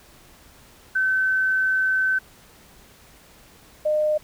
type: tone pair in turn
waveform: sine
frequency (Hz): 1530 / 608.9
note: G6 / D#5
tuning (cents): -42 / -38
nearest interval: octave + major third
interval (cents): 1596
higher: first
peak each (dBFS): -18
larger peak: neither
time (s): 0.95-2.19 / 3.85-4.18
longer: first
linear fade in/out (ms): 10
effects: pink hiss -51 dBFS RMS until 4.23 s